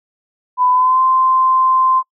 sine tone with pitch glide, 1000 to 1040.1 Hz, B5 to C6, +21 to -11 cents, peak -10 dBFS, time 0.57-2.03 s, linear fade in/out 50 ms, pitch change +68 cents, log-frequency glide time 0.71-1.01 s, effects noise-tail reverb RT60 0.1 s tail -24 dB re dry

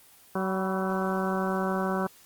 harmonic tone with a mistuned harmonic, 189.2 Hz, F#3, 39 cents sharp, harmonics 1 / 2 / 3 / 4 / 5 / 6 / 7 / 8, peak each -29 / -32 / -34 / -35 / -36 / -37 / -37 / -38 dBFS, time 0.35-2.07 s, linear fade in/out 5 ms, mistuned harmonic 5, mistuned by +55 cents, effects white hiss -55 dBFS RMS until 2.25 s + Opus 24 kbps

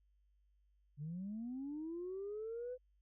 sine linear sweep, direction up, 138.59 to 510 Hz, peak -40 dBFS, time 0.97-2.78 s, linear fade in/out 50 ms, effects tanh soft clip ceiling -37 dBFS + added 50 Hz sine -70 dBFS peak until 3.01 s

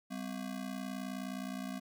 square ring-modulated tone, 226.1 Hz, A3, 47 cents sharp, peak -36 dBFS, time 0.1-1.8 s, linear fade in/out 20 ms, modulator 29.7 Hz, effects none

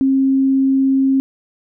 sine tone, 268.3 Hz, C4, 44 cents sharp, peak -11 dBFS, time 0.01-1.2 s, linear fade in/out 0 ms, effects none

